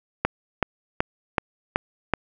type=click train; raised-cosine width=0.5 ms; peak=-4 dBFS; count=6; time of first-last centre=0.25-2.137 s; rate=2.65 Hz; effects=none